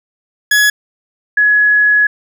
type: tone pair in turn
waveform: 40% pulse / sine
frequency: 1686 / 1686 Hz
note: G#6 / G#6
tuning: +26 / +26 cents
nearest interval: unison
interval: 0 cents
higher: neither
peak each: -7 dBFS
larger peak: neither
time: 0.51-0.7 / 1.37-2.07 s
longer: second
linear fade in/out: 5 ms
effects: none